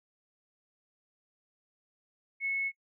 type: tone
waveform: sine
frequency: 2195 Hz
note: C#7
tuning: 18 cents flat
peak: -29 dBFS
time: 2.4-2.72 s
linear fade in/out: 50 ms
effects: noise-tail reverb RT60 0.1 s tail -24 dB re dry